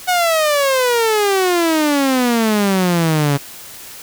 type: exponential sweep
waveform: sawtooth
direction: down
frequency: 740 to 138.59 Hz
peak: -9 dBFS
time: 0.07-3.38 s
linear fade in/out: 20 ms
effects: white hiss -35 dBFS RMS until 4.02 s

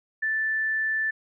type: tone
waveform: sine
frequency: 1760 Hz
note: A6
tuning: in tune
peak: -23 dBFS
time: 0.22-1.11 s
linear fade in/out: 10 ms
effects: none

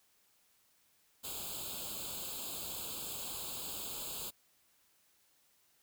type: noise with comb filter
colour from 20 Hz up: white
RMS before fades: -42 dBFS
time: 1.23-4.31 s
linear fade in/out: 20 ms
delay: 0.26 ms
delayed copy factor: +1
effects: white hiss -71 dBFS RMS until 5.82 s

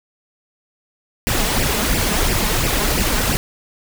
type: noise with flanger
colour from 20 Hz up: pink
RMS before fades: -18 dBFS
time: 1.27-3.37 s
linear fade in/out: 0 ms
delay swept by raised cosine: 0.38 to 4.88 ms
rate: 2.9 Hz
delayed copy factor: +0.7
effects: none

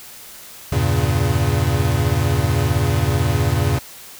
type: chord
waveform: square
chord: E diminished seventh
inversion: none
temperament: equal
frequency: 82.41 / 98 / 116.54 / 138.59 Hz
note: E2 / G2 / Bb2 / Db3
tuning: 0 / 0 / 0 / 0 cents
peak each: -22 dBFS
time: 0.72-3.79 s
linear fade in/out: 5 ms
effects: white hiss -39 dBFS RMS until 4.19 s

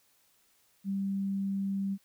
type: tone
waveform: sine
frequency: 196 Hz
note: G3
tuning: in tune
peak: -29 dBFS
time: 0.84-1.98 s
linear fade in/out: 50 ms
effects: white hiss -68 dBFS RMS until 2.04 s

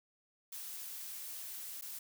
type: noise with dropouts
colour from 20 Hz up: blue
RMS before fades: -45 dBFS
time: 0.52-1.99 s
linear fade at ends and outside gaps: 5 ms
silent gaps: 1.812-1.821 s
effects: none

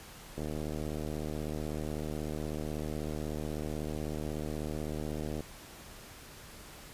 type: click train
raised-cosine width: 2 ms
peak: -24 dBFS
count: 384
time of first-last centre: 0.38-5.406 s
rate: 76.2 Hz
effects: pink hiss -50 dBFS RMS until 6.93 s + resampled to 32000 Hz

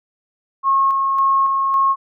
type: tone with tremolo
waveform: sine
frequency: 1086 Hz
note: C#6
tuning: 36 cents flat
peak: -12 dBFS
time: 0.63-1.96 s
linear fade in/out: 50 ms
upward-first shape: square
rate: 1.8 Hz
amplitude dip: 30%
effects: none

